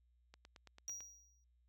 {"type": "click train", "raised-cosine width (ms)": 0.2, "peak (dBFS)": -39, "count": 7, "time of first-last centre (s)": [0.34, 1.006], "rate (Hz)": 9.01}
{"type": "tone with exponential decay", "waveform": "triangle", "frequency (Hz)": 5750, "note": "F8", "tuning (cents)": 50, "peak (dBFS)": -39, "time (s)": [0.88, 1.44], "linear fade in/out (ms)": 0, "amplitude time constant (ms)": 120}
{"effects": ["added 60 Hz sine -70 dBFS peak until 1.68 s"]}